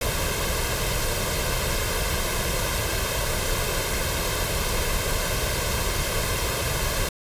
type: noise with comb filter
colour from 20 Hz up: pink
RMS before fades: -25 dBFS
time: 0.01-7.09 s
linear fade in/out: 5 ms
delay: 1.9 ms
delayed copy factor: +0.6
effects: resampled to 32000 Hz